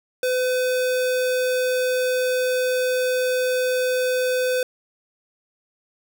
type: tone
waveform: square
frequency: 506 Hz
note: B4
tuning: 42 cents sharp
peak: -20 dBFS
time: 0.23-4.63 s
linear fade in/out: 2 ms
effects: none